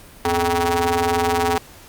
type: ring-modulated tone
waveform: sawtooth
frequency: 174.7 Hz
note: F3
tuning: 1 cent sharp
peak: -10 dBFS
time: 0.25-1.58 s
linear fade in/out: 0 ms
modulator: 602 Hz
effects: pink hiss -44 dBFS RMS until 1.88 s + Opus 48 kbps